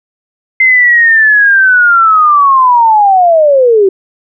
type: linear sweep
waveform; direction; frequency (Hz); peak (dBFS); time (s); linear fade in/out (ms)
sine; down; 2083 to 371.9; -3; 0.6-3.89; 5
effects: none